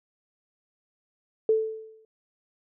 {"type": "tone with exponential decay", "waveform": "sine", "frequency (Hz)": 440, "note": "A4", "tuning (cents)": 0, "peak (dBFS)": -16, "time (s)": [1.49, 2.05], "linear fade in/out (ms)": 2, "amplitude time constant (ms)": 120, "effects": []}